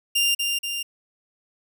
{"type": "tone with echo", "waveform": "sawtooth", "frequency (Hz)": 2794, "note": "F7", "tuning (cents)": 0, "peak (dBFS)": -15, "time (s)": [0.15, 0.35], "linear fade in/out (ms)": 10, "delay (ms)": 240, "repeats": 2, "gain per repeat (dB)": -4, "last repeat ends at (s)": 0.83, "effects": []}